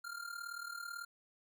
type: tone with amplitude modulation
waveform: square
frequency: 1396.9 Hz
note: F6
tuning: in tune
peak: -40 dBFS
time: 0.04-1.05 s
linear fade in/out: 10 ms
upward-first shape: sine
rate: 38.1 Hz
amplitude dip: 75%
effects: none